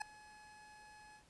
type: tone with ADSR envelope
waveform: 25% pulse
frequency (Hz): 849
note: G#5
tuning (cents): +38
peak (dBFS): -31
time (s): 0-1.24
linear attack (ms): 17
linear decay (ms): 3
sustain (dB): -22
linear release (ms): 90
effects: pink hiss -68 dBFS RMS until 1.29 s + resampled to 24000 Hz